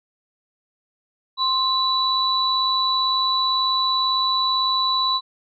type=tone pair together; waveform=sine; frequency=1046.5 / 3949 Hz; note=C6 / B7; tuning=0 / -1 cents; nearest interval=octave + major seventh; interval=2299 cents; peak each=-21 / -20 dBFS; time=1.37-5.21 s; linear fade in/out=50 ms; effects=none